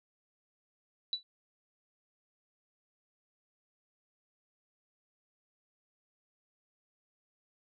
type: tone with exponential decay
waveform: sine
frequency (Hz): 3951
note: B7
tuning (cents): 0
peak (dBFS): -26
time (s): 1.13-1.23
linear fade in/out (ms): 1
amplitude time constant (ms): 21
effects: none